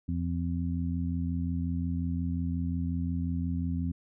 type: harmonic tone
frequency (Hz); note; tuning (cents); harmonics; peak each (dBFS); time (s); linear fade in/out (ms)
85.6; F2; -34; 1 / 2 / 3; -31 / -33 / -34; 0.08-3.92; 10
effects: none